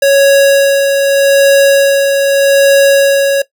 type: tone with tremolo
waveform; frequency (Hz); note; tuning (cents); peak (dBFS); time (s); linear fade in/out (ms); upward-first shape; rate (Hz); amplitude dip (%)
square; 554.4; C#5; 0; -4; 0.02-3.42; 5; sine; 0.82; 40
effects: noise-tail reverb RT60 0.1 s tail -18 dB re dry